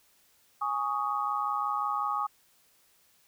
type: chord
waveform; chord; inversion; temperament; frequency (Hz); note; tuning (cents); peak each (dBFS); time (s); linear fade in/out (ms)
sine; Ab suspended fourth; none; equal with one note detuned; 830.6 / 1119 / 1244.5; Ab5 / Db6 / Eb6; 0 / +16 / 0; -33 / -32 / -31; 0.61-2.27; 10
effects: white hiss -65 dBFS RMS until 3.27 s